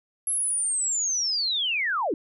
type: linear sweep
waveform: sine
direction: down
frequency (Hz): 11175 to 256.3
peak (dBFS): -23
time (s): 0.27-2.14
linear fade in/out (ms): 2
effects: none